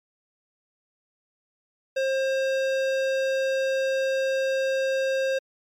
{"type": "tone with hard clipping", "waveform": "sine", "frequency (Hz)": 533, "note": "C5", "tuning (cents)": 32, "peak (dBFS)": -24, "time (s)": [1.96, 5.39], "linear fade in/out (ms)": 10, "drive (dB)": 16, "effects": ["MP3 64 kbps"]}